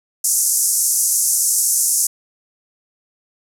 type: band-pass noise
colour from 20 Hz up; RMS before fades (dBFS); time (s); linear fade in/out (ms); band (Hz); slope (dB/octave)
white; -17; 0.24-2.07; 5; 5800 to 12000; 48
effects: none